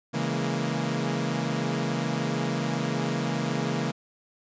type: chord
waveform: sawtooth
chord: A# half-diminished seventh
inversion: first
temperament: equal with one note detuned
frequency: 137.95 / 164.81 / 207.7 / 233.1 Hz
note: C#3 / E3 / G#3 / A#3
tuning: -8 / 0 / 0 / 0 cents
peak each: -27 / -27 / -30 / -27 dBFS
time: 0.13-3.92 s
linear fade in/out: 20 ms
effects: resampled to 16000 Hz